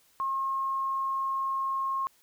sine tone, 1076 Hz, C6, 48 cents sharp, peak -27 dBFS, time 0.2-2.07 s, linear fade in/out 0 ms, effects white hiss -64 dBFS RMS until 2.22 s

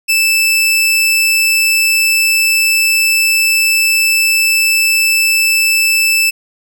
sawtooth tone, 2637 Hz, E7, in tune, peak -6 dBFS, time 0.08-6.31 s, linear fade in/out 20 ms, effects none

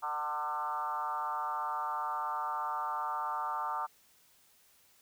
sine tone with frequency modulation, 1046.5 Hz, C6, in tune, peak -32 dBFS, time 0.02-3.87 s, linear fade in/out 20 ms, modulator 148 Hz, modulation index 1.9, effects white hiss -65 dBFS RMS until 5.01 s

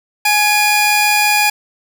sawtooth tone pair together, 837.5 / 2427 Hz, G#5 / D#7, +14 / -44 cents, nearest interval octave + tritone, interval 1842 cents, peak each -10 dBFS, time 0.25-1.5 s, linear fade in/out 5 ms, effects none

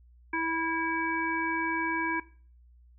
harmonic tone, 327 Hz, E4, 14 cents flat, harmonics 1 / 3 / 5 / 7, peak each -33 / -33 / -33 / -33 dBFS, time 0.33-2.2 s, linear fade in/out 5 ms, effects noise-tail reverb RT60 0.4 s tail -17 dB re dry + added 60 Hz sine -54 dBFS peak until 2.98 s

